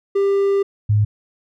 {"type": "tone pair in turn", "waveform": ["triangle", "sine"], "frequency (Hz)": [396.5, 105.02], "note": ["G4", "G#2"], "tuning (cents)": [20, 20], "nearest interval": "octave + major seventh", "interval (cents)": 2300, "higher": "first", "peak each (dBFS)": -12, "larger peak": "neither", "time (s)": [[0.15, 0.63], [0.89, 1.05]], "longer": "first", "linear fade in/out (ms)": 10, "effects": []}